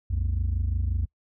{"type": "tone pair together", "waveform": "sine", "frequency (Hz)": [61.74, 87.4], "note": ["B1", "F2"], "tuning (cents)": [0, 2], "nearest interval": "tritone", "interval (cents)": 602, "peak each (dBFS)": -24, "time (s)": [0.1, 1.06], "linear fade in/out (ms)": 10, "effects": ["noise-tail reverb RT60 0.1 s tail -25 dB re dry", "tanh soft clip ceiling -20 dBFS"]}